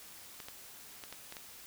clicks, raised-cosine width 0.2 ms, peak -27 dBFS, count 6, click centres 0.402 / 0.485 / 1.038 / 1.126 / 1.324 / 1.368 s, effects white hiss -52 dBFS RMS until 1.66 s

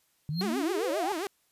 sine exponential sweep, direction up, 142.7 to 876 Hz, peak -29 dBFS, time 0.29-1.12 s, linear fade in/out 0 ms
triangle tone with exponential growth, 4217 Hz, C8, 13 cents sharp, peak -25 dBFS, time 0.3-0.41 s, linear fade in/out 1 ms, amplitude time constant 22 ms
sawtooth tone with vibrato, 357.9 Hz, F4, 42 cents sharp, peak -27 dBFS, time 0.41-1.27 s, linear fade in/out 2 ms, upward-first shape triangle, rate 7.5 Hz, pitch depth 290 cents each way
effects white hiss -70 dBFS RMS until 1.51 s + resampled to 32000 Hz

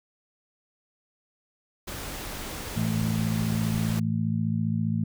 pink noise, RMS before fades -36 dBFS, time 1.87-4 s, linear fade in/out 10 ms
harmonic tone, 55 Hz, A1, in tune, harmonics 2 / 3 / 4, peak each -28 / -28 / -28 dBFS, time 2.76-5.04 s, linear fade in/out 5 ms
effects none

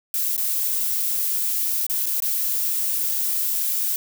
violet noise with dropouts, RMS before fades -23 dBFS, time 0.14-3.96 s, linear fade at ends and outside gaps 1 ms, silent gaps 0.365-0.378 / 1.866-1.898 / 2.058-2.064 / 2.202-2.222 s, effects none

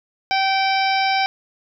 harmonic tone with a mistuned harmonic, 774 Hz, G5, 22 cents flat, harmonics 1 / 2 / 3 / 4 / 5 / 6 / 7, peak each -18 / -27 / -23 / -30 / -31 / -29 / -31 dBFS, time 0.31-1.26 s, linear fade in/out 0 ms, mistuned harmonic 6, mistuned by +70 cents, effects none

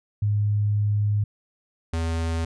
sine / square tone pair in turn, 103.9 / 82.28 Hz, G#2 / E2, +1 / -3 cents, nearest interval major third, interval 404 cents, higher first, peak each -19 / -24 dBFS, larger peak first, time 0.22-1.24 / 1.93-2.45 s, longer first, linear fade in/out 5 ms, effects resampled to 22050 Hz

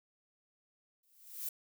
violet noise with exponential growth, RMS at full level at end -36 dBFS, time 1.03-1.49 s, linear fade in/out 5 ms, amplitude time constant 100 ms, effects none

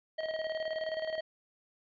square tone with tremolo, 634 Hz, D#5, 32 cents sharp, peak -32 dBFS, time 0.18-1.21 s, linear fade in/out 10 ms, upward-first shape square, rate 19 Hz, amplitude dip 55%, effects resampled to 11025 Hz + 12-bit

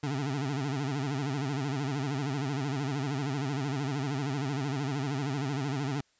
25% pulse tone with vibrato, 138.59 Hz, C#3, in tune, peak -26 dBFS, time 0.03-6.01 s, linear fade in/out 5 ms, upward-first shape sine, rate 13 Hz, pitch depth 130 cents each way, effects white hiss -69 dBFS RMS until 6.19 s + resampled to 16000 Hz

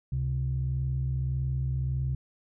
sine tone pair together, 69.22 / 130.9 Hz, C#2 / C3, -2 / +1 cents, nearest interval major seventh, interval 1103 cents, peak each -30 / -27 dBFS, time 0.12-2.15 s, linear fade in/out 5 ms, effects tanh soft clip ceiling -20 dBFS

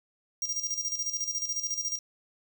square tone with tremolo, 5700 Hz, F8, 34 cents sharp, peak -28 dBFS, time 0.42-1.99 s, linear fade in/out 2 ms, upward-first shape square, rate 14 Hz, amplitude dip 65%, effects 9-bit

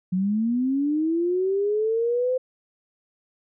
sine linear sweep, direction up, 178.7 to 517 Hz, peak -20 dBFS, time 0.12-2.38 s, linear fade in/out 10 ms, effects none

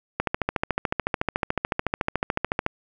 click train, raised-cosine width 0.5 ms, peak -7 dBFS, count 35, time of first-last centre 0.2-2.664 s, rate 13.8 Hz, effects none

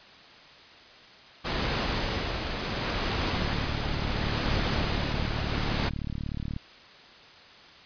pink noise with tremolo, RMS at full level -28 dBFS, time 1.44-5.9 s, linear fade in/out 20 ms, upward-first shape sine, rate 0.71 Hz, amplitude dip 35%
click train, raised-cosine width 5 ms, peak -21 dBFS, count 119, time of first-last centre 3.34-6.564 s, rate 36.6 Hz
effects white hiss -50 dBFS RMS until 7.85 s + resampled to 11025 Hz

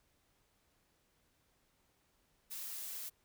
blue noise, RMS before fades -44 dBFS, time 2.5-3.1 s, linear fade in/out 20 ms, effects pink hiss -75 dBFS RMS until 3.24 s

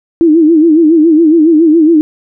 sine tone with vibrato, 320 Hz, D#4, 49 cents sharp, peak -3 dBFS, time 0.21-2.01 s, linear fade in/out 0 ms, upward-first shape sine, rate 7.2 Hz, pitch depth 110 cents each way, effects none

